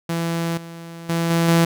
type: tone with level steps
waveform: sawtooth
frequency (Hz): 167.3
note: E3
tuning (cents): +26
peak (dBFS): -17 / -30 / -15 / -12 / -9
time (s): 0.09-1.65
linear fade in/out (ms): 5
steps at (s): 0.57 / 1.09 / 1.3 / 1.48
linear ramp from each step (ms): 5
effects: none